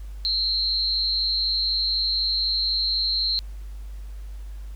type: tone with amplitude modulation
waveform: sine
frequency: 4144 Hz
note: C8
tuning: 17 cents flat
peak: -17 dBFS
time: 0.25-3.39 s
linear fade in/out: 0 ms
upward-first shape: sine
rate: 224 Hz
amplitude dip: 85%
effects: added 50 Hz sine -33 dBFS peak until 4.75 s + pink hiss -56 dBFS RMS until 4.75 s